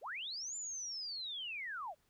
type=linear two-way sweep; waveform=sine; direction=up then down; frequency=349.2 to 7200 to 548 Hz; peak=-40 dBFS; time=0.01-1.95 s; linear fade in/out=50 ms; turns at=0.56 s; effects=pink hiss -75 dBFS RMS until 2.09 s